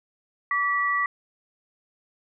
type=tone pair together; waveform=sine; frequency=1153.9 / 1948 Hz; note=D6 / B6; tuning=-31 / -24 cents; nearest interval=major sixth; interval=907 cents; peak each=-24 dBFS; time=0.51-1.06 s; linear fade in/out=2 ms; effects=none